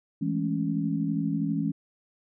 sine chord, A major seventh, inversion second, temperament equal, 164.81 / 207.7 / 220 / 277.2 Hz, E3 / G#3 / A3 / C#4, 0 / 0 / 0 / 0 cents, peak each -29 / -31 / -35 / -29 dBFS, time 0.21-1.72 s, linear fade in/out 10 ms, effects none

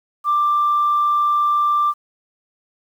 sine tone, 1181 Hz, D6, 9 cents sharp, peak -13 dBFS, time 0.24-1.94 s, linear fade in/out 50 ms, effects tanh soft clip ceiling -10 dBFS + 8-bit

